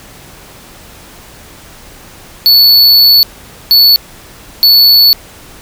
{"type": "tone bursts at uneven times", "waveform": "square", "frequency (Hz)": 4438, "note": "C#8", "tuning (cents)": 1, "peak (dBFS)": -3, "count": 3, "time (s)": [[2.46, 3.23], [3.71, 3.96], [4.63, 5.13]], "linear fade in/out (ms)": 0, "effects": ["pink hiss -35 dBFS RMS until 5.61 s"]}